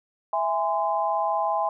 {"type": "chord", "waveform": "sine", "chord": "E augmented", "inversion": "none", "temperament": "just", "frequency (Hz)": [659.3, 824.1, 1030.1], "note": ["E5", "G#5", "B#5"], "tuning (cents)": [0, -14, -27], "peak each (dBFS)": [-27, -25, -27], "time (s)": [0.33, 1.69], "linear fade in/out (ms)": 2, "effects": []}